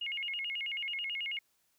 sine tone with vibrato, 2489 Hz, D#7, in tune, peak -34 dBFS, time 0.01-1.39 s, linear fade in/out 5 ms, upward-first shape square, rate 9.2 Hz, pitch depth 240 cents each way, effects white hiss -74 dBFS RMS until 1.78 s

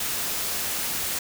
white noise, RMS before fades -28 dBFS, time 0-1.19 s, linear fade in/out 5 ms, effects none

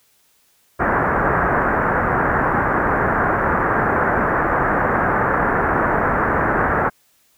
white low-pass noise, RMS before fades -18 dBFS, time 0.79-6.9 s, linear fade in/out 20 ms, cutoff 1700 Hz, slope 48 dB/octave, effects white hiss -59 dBFS RMS until 7.37 s

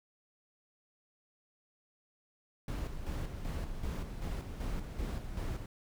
brown noise with tremolo, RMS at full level -36 dBFS, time 2.68-5.66 s, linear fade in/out 2 ms, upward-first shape square, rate 2.6 Hz, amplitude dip 50%, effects none

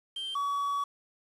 triangle tone pair in turn, 3147 / 1132.7 Hz, G7 / C#6, +6 / +37 cents, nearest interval octave + tritone, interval 1769 cents, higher first, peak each -32 / -26 dBFS, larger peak second, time 0.16-0.35 / 0.35-0.84 s, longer second, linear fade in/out 5 ms, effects resampled to 24000 Hz + 9-bit

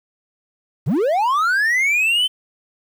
triangle linear sweep, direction up, 98 to 3100 Hz, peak -13 dBFS, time 0.86-2.28 s, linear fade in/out 20 ms, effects 8-bit

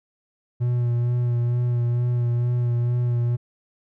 triangle tone with vibrato, 120.8 Hz, B2, 38 cents flat, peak -17 dBFS, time 0.6-3.37 s, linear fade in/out 20 ms, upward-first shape sine, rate 2.2 Hz, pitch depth 22 cents each way, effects none

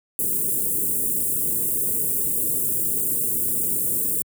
white band-stop noise, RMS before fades -23 dBFS, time 0.19-4.22 s, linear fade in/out 0 ms, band 480 to 8200 Hz, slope 48 dB/octave, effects high-pass 80 Hz 12 dB/octave

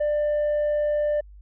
sine tone with tanh clipping, 594 Hz, D5, 20 cents sharp, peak -21 dBFS, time 0-1.21 s, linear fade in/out 10 ms, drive 2 dB, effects added 50 Hz sine -43 dBFS peak until 1.41 s

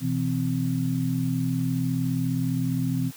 sine tone cluster, 125.1 / 164.8 / 259.7 Hz, B2 / E3 / C4, +23 / 0 / -13 cents, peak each -27 dBFS, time 0-3.12 s, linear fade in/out 50 ms, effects white hiss -46 dBFS RMS until 3.16 s + high-pass 60 Hz 12 dB/octave

